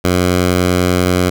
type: tone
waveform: 10% pulse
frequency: 90.2 Hz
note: F#2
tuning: 44 cents flat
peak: -3 dBFS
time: 0.04-1.3 s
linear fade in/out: 10 ms
effects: none